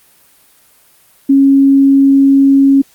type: tone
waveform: sine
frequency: 274.3 Hz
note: C#4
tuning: 18 cents flat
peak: -4 dBFS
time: 1.29-2.82 s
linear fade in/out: 10 ms
effects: white hiss -48 dBFS RMS until 2.94 s + Opus 32 kbps